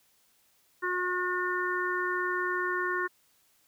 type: harmonic tone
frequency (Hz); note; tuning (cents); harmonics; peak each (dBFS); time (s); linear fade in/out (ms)
361.5; F#4; -40; 1 / 3 / 4 / 5; -33 / -33 / -33 / -33; 0.82-3.08; 20
effects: white hiss -67 dBFS RMS until 3.67 s